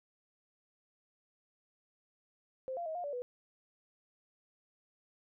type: tone with pitch steps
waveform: sine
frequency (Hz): 522 / 689 / 635 / 708 / 576 / 493.1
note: C5 / F5 / D#5 / F5 / D5 / B4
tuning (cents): -4 / -24 / +35 / +23 / -34 / -3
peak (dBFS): -36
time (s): 2.68-3.22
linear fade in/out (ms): 0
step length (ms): 90
effects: none